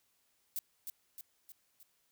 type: noise with echo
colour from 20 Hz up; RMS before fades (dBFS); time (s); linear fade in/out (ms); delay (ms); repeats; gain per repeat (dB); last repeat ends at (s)
violet; -37; 0.56-0.59; 0; 310; 4; -5; 1.83
effects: white hiss -75 dBFS RMS until 2.11 s